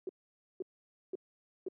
sine tone bursts, 373.2 Hz, F#4, 15 cents sharp, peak -34 dBFS, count 4, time 0.07-1.684 s, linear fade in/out 2 ms, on 21 ms, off 510 ms, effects high-pass 200 Hz 12 dB/octave

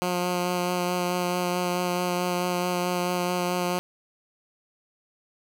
10% pulse tone with vibrato, 178.5 Hz, F3, 38 cents sharp, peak -16 dBFS, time 0.02-3.79 s, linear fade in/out 0 ms, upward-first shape sine, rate 4.6 Hz, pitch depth 13 cents each way, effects none

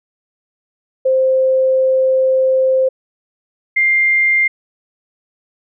sine tone pair in turn, 523.3 / 2100 Hz, C5 / C7, 0 / +6 cents, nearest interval 2 octaves, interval 2406 cents, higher second, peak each -10 dBFS, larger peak neither, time 1.05-2.89 / 3.76-4.48 s, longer first, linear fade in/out 10 ms, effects none

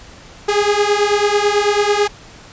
sawtooth beating tone pair, 407.6 / 416.7 Hz, G#4 / G#4, -32 / +6 cents, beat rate 9.1 Hz, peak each -12 dBFS, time 0.48-2.08 s, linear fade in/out 10 ms, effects pink hiss -40 dBFS RMS until 2.52 s + resampled to 16000 Hz

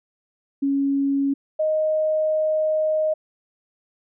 sine tone pair in turn, 277.2 / 622.3 Hz, C#4 / D#5, 0 / 0 cents, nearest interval octave + major second, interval 1400 cents, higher second, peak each -18 dBFS, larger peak neither, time 0.62-1.34 / 1.59-3.14 s, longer second, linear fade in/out 10 ms, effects none

